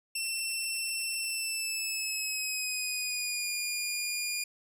15% pulse tone with pitch glide, 2692 to 2426 Hz, E7 to D#7, +36 to -44 cents, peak -24 dBFS, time 0.15-4.44 s, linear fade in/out 5 ms, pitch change -180 cents, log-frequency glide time 1.2-3.51 s, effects none

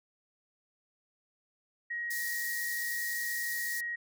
sine tone, 1891 Hz, A#6, 24 cents sharp, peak -33 dBFS, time 1.9-3.96 s, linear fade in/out 10 ms
white high-pass noise, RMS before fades -39 dBFS, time 2.1-3.81 s, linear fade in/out 10 ms, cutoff 4100 Hz, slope 48 dB/octave
effects none

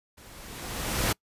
pink noise with level ramp, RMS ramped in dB -51 to -24 dBFS, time 0.17-1.13 s, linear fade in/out 10 ms, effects noise-tail reverb RT60 0.1 s tail -26 dB re dry + resampled to 32000 Hz

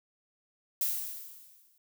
violet noise with exponential decay, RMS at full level -28 dBFS, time 0.81-1.78 s, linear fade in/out 2 ms, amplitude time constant 210 ms, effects none

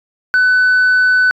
sine tone, 1500 Hz, F#6, 23 cents sharp, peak -6 dBFS, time 0.34-1.31 s, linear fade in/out 0 ms, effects tanh soft clip ceiling -7 dBFS

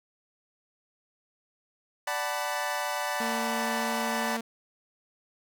25% pulse chord, B minor seventh, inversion first, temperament equal with one note detuned, 587.3 / 751.2 / 880 / 987.8 Hz, D5 / F#5 / A5 / B5, 0 / +26 / 0 / 0 cents, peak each -31 dBFS, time 2.07-4.37 s, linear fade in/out 5 ms
sawtooth tone, 228.3 Hz, A#3, 36 cents flat, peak -28 dBFS, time 3.2-4.41 s, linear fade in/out 5 ms
effects none

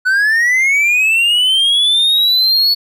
triangle linear sweep, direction up, 1479 to 4435 Hz, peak -8 dBFS, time 0.05-2.75 s, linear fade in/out 20 ms, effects none

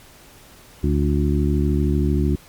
harmonic tone with a mistuned harmonic, 73.1 Hz, D2, 7 cents flat, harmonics 1 / 2 / 3 / 4 / 5, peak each -19 / -22 / -24 / -25 / -26 dBFS, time 0.83-2.36 s, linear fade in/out 10 ms, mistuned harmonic 5, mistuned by -30 cents, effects pink hiss -47 dBFS RMS until 2.48 s + MP3 96 kbps

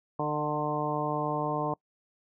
harmonic tone with a mistuned harmonic, 150.1 Hz, D3, 38 cents sharp, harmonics 1 / 2 / 3 / 4 / 5 / 6 / 7, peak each -35 / -35 / -35 / -35 / -35 / -35 / -35 dBFS, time 0.19-1.74 s, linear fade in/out 5 ms, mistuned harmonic 5, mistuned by -15 cents, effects noise-tail reverb RT60 0.1 s tail -25 dB re dry

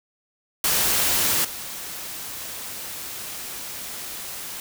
white noise with level steps, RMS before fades -21 / -34 dBFS, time 0.64-4.6 s, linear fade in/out 2 ms, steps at 1.44 s, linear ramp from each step 10 ms, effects none

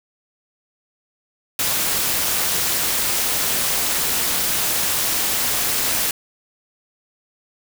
white noise with amplitude modulation, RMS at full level -18 dBFS, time 1.59-6.11 s, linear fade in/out 2 ms, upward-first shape sine, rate 298 Hz, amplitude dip 55%, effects none

